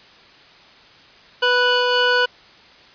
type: tone pair together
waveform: 25% pulse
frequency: 493.9 / 1480 Hz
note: B4 / F#6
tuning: 0 / 0 cents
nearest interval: octave + perfect fifth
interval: 1900 cents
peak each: -14 dBFS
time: 1.42-2.26 s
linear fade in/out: 10 ms
effects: white hiss -47 dBFS RMS until 2.94 s + resampled to 11025 Hz